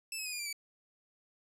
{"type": "tone with pitch steps", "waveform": "15% pulse", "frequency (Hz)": [2637, 2565, 2495, 2427, 2360, 2296], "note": ["E7", "E7", "D#7", "D#7", "D7", "D7"], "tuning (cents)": [0, -48, 4, -44, 8, -40], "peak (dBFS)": -30, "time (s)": [0.12, 0.528], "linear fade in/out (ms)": 2, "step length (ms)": 68, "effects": []}